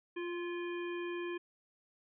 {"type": "harmonic tone with a mistuned harmonic", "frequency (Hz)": 349.2, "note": "F4", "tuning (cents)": 0, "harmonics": [1, 3, 5, 7, 9], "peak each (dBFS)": [-37, -48, -48, -49, -55], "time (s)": [0.16, 1.38], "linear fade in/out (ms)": 10, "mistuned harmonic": 5, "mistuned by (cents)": -29, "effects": []}